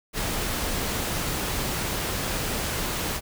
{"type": "noise", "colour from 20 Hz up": "pink", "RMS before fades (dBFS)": -28, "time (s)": [0.13, 3.21], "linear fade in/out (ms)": 50, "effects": []}